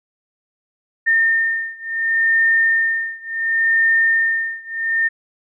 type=beating tone pair; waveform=sine; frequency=1816 / 1816.7 Hz; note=A#6 / A#6; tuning=-46 / -45 cents; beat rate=0.7 Hz; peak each=-17 / -18 dBFS; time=1.06-5.09 s; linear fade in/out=20 ms; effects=none